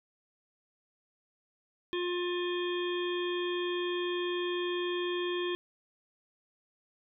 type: harmonic tone with a mistuned harmonic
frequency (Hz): 354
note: F4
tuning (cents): +23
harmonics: 1 / 3 / 5 / 7 / 9 / 10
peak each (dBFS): -31 / -41 / -42 / -44 / -40 / -48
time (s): 1.93-5.55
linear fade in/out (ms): 0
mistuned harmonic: 9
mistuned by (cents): +28
effects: none